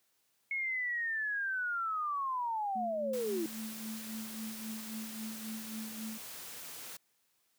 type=linear sweep; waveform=sine; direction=down; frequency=2189 to 311.1 Hz; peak=-32 dBFS; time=0.51-3.46 s; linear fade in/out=2 ms
type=tone with tremolo; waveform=sine; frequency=220 Hz; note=A3; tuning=in tune; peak=-38 dBFS; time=2.75-6.18 s; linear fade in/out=10 ms; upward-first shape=sine; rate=3.7 Hz; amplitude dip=60%
type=noise; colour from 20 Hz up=white; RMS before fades=-46 dBFS; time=3.13-6.97 s; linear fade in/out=5 ms
effects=white hiss -75 dBFS RMS until 7.58 s + high-pass 100 Hz 12 dB/octave